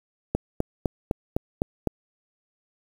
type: click train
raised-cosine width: 2 ms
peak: -9 dBFS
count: 7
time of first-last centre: 0.35-1.873 s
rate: 3.94 Hz
effects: 7-bit